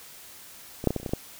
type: clicks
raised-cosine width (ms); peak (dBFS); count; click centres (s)
2; -19 / -6 / -14 / -14 / -27 / -26 / -17 / -27 / -11; 9; 0.841 / 0.873 / 0.906 / 0.963 / 1 / 1.031 / 1.062 / 1.093 / 1.135
effects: white hiss -47 dBFS RMS until 1.39 s